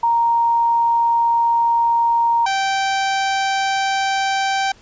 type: tone pair in turn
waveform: sine / sawtooth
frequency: 932.3 / 779 Hz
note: A#5 / G5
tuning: 0 / -11 cents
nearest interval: minor third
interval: 311 cents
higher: first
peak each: -13 dBFS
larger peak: neither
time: 0.03-2.46 / 2.46-4.72 s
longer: first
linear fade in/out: 5 ms
effects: pink hiss -49 dBFS RMS until 4.81 s + resampled to 16000 Hz